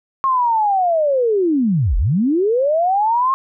sine linear two-way sweep, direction down then up, 1086 to 35.47 to 1086 Hz, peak -13 dBFS, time 0.24-3.34 s, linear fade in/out 0 ms, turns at 1.97 s, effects none

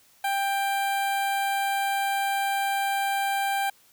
sawtooth tone with notch filter, 790 Hz, G5, 13 cents sharp, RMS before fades -26 dBFS, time 0.24-3.7 s, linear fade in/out 5 ms, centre 5600 Hz, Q 1.2, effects white hiss -59 dBFS RMS until 3.92 s

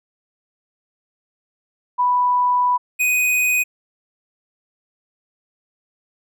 sine / square tone pair in turn, 987.8 / 2494 Hz, B5 / D#7, 0 / +3 cents, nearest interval octave + major third, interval 1603 cents, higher second, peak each -14 / -16 dBFS, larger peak first, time 1.98-2.78 / 2.99-3.64 s, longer first, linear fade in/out 20 ms, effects none

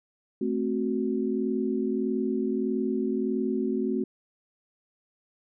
sine chord, F# diminished, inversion first, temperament equal, 220 / 261.6 / 370 Hz, A3 / C4 / F#4, 0 / 0 / 0 cents, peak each -29 dBFS, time 0.41-4.04 s, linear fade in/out 5 ms, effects none

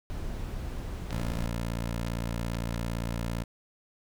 brown noise, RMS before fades -35 dBFS, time 0.1-1.46 s, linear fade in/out 0 ms
clicks, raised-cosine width 0.2 ms, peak -21 dBFS, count 4, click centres 1.107 / 2.073 / 2.546 / 2.745 s
15% pulse tone, 57.6 Hz, A#1, 20 cents flat, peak -24 dBFS, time 1.11-3.44 s, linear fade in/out 10 ms
effects none

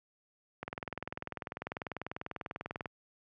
click train, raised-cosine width 0.5 ms, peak -23 dBFS, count 46, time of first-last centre 0.63-2.858 s, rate 20.2 Hz, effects high-pass 80 Hz 12 dB/octave

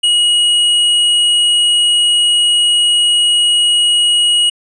sine tone with tanh clipping, 2900 Hz, F#7, 35 cents flat, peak -10 dBFS, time 0.03-4.5 s, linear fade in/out 10 ms, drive 16 dB, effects resampled to 22050 Hz

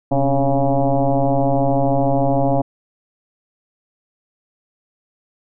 sine tone with frequency modulation, 280.6 Hz, C#4, 21 cents sharp, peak -13 dBFS, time 0.11-2.62 s, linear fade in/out 10 ms, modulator 137 Hz, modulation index 3.7, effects none

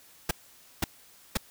pink noise bursts, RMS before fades -26 dBFS, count 3, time 0.29-1.373 s, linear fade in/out 5 ms, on 21 ms, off 510 ms, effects white hiss -56 dBFS RMS until 1.5 s

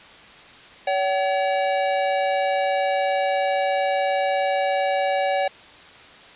square tone pair together, 566 / 761 Hz, C#5 / F#5, +36 / +48 cents, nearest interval perfect fourth, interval 512 cents, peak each -23 dBFS, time 0.87-5.48 s, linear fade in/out 5 ms, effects white hiss -45 dBFS RMS until 6.35 s + resampled to 8000 Hz

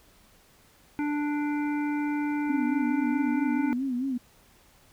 harmonic tone, 294.3 Hz, D4, 4 cents sharp, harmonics 1 / 3 / 5 / 7 / 8, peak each -26 / -36 / -40 / -43 / -44 dBFS, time 0.99-3.73 s, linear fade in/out 0 ms
sine tone with vibrato, 257.4 Hz, C4, 28 cents flat, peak -26 dBFS, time 2.49-4.18 s, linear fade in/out 10 ms, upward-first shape sine, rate 4.6 Hz, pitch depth 110 cents each way
effects pink hiss -59 dBFS RMS until 4.92 s

